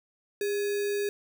sine tone with sample-and-hold, 407.2 Hz, G#4, 34 cents flat, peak -26 dBFS, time 0.41-1.09 s, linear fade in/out 2 ms, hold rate 2100 Hz, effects none

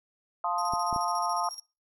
sine chord, F dominant seventh, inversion none, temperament equal, 698.5 / 880 / 1046.5 / 1244.5 Hz, F5 / A5 / C6 / Eb6, 0 / 0 / 0 / 0 cents, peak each -32 dBFS, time 0.44-1.49 s, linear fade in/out 2 ms
35% pulse tone with tremolo, 5588 Hz, F8, in tune, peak -34 dBFS, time 0.58-1.6 s, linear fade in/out 5 ms, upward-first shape square, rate 14 Hz, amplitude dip 65%
clicks, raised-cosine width 3 ms, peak -25 dBFS, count 3, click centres 0.736 / 0.928 / 0.962 s
effects noise-tail reverb RT60 0.3 s tail -24 dB re dry

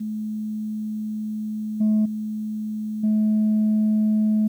sine tone with level steps, 214.7 Hz, A3, 42 cents flat, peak -25 / -14 / -25 / -15 dBFS, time 0-4.48 s, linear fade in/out 10 ms, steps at 1.8 / 2.05 / 3.03 s, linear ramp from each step 10 ms, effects tanh soft clip ceiling -14 dBFS + 9-bit

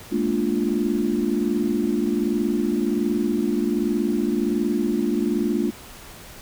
sine chord, Bb dominant seventh, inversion third, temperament equal with one note detuned, 211.8 / 233.1 / 293.7 / 349.2 Hz, Ab3 / Bb3 / D4 / F4, +34 / 0 / 0 / 0 cents, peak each -25 dBFS, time 0.11-5.71 s, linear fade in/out 20 ms, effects pink hiss -42 dBFS RMS until 6.41 s

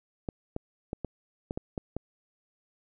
clicks, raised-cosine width 2 ms, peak -19 dBFS, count 8, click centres 0.288 / 0.564 / 0.931 / 1.047 / 1.509 / 1.575 / 1.778 / 1.966 s, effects none

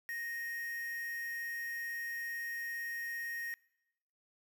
triangle tone with quantisation, 1864.7 Hz, A#6, in tune, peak -36 dBFS, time 0.09-3.54 s, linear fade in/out 0 ms, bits 8, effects noise-tail reverb RT60 1.0 s tail -24 dB re dry

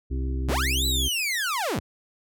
harmonic tone, 65.41 Hz, C2, in tune, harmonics 1 / 2 / 4 / 5 / 6, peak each -25 / -36 / -36 / -40 / -41 dBFS, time 0.1-1.09 s, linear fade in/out 20 ms
sawtooth linear two-way sweep, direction up then down, 33 to 4025 to 33 Hz, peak -21 dBFS, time 0.48-1.8 s, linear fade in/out 10 ms, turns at 0.86 s
effects none

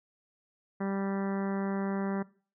harmonic tone, 196 Hz, G3, in tune, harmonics 1 / 2 / 3 / 4 / 5 / 6 / 7 / 8 / 9 / 10, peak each -31 / -37 / -41 / -43 / -45 / -47 / -48 / -49 / -50 / -51 dBFS, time 0.8-2.23 s, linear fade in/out 10 ms, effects noise-tail reverb RT60 0.4 s tail -20 dB re dry

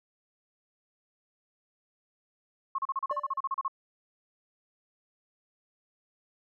sine tone bursts, 1083 Hz, C#6, 41 cents flat, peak -27 dBFS, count 14, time 2.75-3.681 s, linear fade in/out 5 ms, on 34 ms, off 35 ms
triangle tone with exponential decay, 587.3 Hz, D5, in tune, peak -29 dBFS, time 3.11-3.37 s, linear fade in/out 1 ms, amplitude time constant 56 ms
effects none

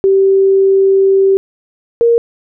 sine tone pair in turn, 387.9 / 467.7 Hz, G4 / A#4, -18 / +6 cents, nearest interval minor third, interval 324 cents, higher second, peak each -6 dBFS, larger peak neither, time 0.04-1.37 / 2.01-2.18 s, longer first, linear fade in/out 0 ms, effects none

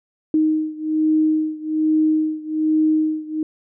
sine beating tone pair, 311.1 / 312.3 Hz, D#4 / D#4, 0 / +7 cents, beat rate 1.2 Hz, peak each -18 / -20 dBFS, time 0.34-3.43 s, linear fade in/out 2 ms, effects none

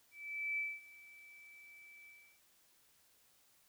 sine tone with ADSR envelope, 2314 Hz, D7, 26 cents flat, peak -34 dBFS, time 0.11-2.41 s, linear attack 470 ms, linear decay 220 ms, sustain -21 dB, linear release 340 ms, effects white hiss -70 dBFS RMS until 3.68 s

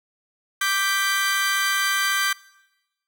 sawtooth chord, G major, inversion second, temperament equal, 1174.7 / 1568 / 1975.5 Hz, D6 / G6 / B6, 0 / 0 / 0 cents, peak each -22 / -19 / -24 dBFS, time 0.61-2.33 s, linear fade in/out 5 ms, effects noise-tail reverb RT60 1.0 s tail -22 dB re dry

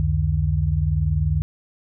sine tone cluster, 69.9 / 90.3 / 151.4 Hz, C#2 / F#2 / D#3, +15 / -42 / -47 cents, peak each -22 dBFS, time 0-1.42 s, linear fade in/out 0 ms, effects none

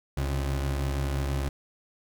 30% pulse tone pair together, 69 / 131.92 Hz, C#2 / C3, -7 / +15 cents, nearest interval major seventh, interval 1122 cents, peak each -24 / -35 dBFS, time 0.17-1.49 s, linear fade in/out 5 ms, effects none

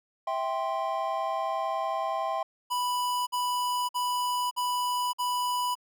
triangle chord, C major, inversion first, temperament just, 654.1 / 784.9 / 1046.5 Hz, E5 / G5 / C6, -14 / +2 / 0 cents, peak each -30 dBFS, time 0.27-2.43 s, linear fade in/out 5 ms
square tone bursts, 987.8 Hz, B5, in tune, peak -27 dBFS, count 5, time 2.7-5.754 s, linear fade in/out 20 ms, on 570 ms, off 51 ms
effects none

